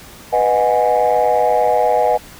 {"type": "chord", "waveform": "sine", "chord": "G# minor seventh", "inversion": "first", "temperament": "equal with one note detuned", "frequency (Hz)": [493.9, 622.3, 730.2, 830.6], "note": ["B4", "D#5", "F#5", "G#5"], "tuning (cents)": [0, 0, -23, 0], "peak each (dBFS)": -16, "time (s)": [0.32, 2.18], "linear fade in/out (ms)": 20, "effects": ["tanh soft clip ceiling -6 dBFS", "pink hiss -39 dBFS RMS until 2.39 s"]}